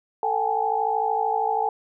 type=tone cluster; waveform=sine; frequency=443.8 / 750 / 811 / 864 Hz; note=A4 / F#5 / G#5 / A5; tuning=+15 / +23 / -41 / -32 cents; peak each=-28 / -29 / -24 / -26 dBFS; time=0.23-1.69 s; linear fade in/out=2 ms; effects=none